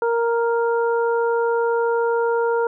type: harmonic tone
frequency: 466.2 Hz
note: A#4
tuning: in tune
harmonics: 1 / 2 / 3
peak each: -18 / -24 / -28 dBFS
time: 0.02-2.67 s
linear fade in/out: 2 ms
effects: none